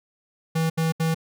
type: tone bursts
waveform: square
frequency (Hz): 162.1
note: E3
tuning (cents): -29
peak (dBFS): -21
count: 3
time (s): 0.55-1.146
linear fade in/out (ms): 10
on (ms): 150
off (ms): 73
effects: none